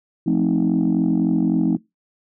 sine chord, F dominant seventh, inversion none, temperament just, 174.61 / 218.3 / 261.9 / 314.3 Hz, F3 / A3 / C4 / Eb4, 0 / -13 / +2 / +18 cents, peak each -20 dBFS, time 0.26-1.77 s, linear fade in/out 10 ms, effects noise-tail reverb RT60 0.2 s tail -23 dB re dry + tanh soft clip ceiling -10 dBFS

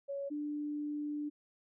sine tone pair in turn, 558 / 295.6 Hz, C#5 / D4, +11 / +11 cents, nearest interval major seventh, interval 1100 cents, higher first, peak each -36 / -35 dBFS, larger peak second, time 0.08-0.3 / 0.3-1.3 s, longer second, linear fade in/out 20 ms, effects none

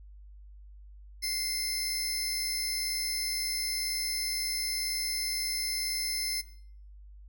sawtooth tone pair together, 2093 / 5263 Hz, C7 / E8, 0 / -4 cents, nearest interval octave + major third, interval 1596 cents, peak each -32 / -28 dBFS, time 1.22-6.42 s, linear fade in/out 20 ms, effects noise-tail reverb RT60 0.6 s tail -20 dB re dry + added 50 Hz sine -47 dBFS peak until 7.28 s

